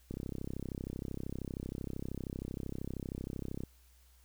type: click train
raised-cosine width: 3 ms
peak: -26 dBFS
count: 117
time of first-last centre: 0.11-3.636 s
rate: 32.9 Hz
effects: added 62 Hz sine -61 dBFS peak until 4.24 s + white hiss -68 dBFS RMS until 4.24 s